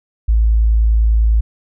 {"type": "tone", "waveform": "sine", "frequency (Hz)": 55, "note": "A1", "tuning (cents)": 0, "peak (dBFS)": -9, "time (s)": [0.28, 1.41], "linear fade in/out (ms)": 10, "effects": []}